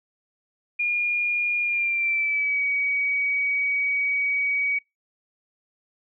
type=tone with pitch glide; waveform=sine; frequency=2424 to 2262 Hz; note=D#7 to C#7; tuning=-46 to +34 cents; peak=-21 dBFS; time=0.79-4.79 s; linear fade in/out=10 ms; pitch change=-120 cents; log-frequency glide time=1.61-2.62 s; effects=noise-tail reverb RT60 0.2 s tail -24 dB re dry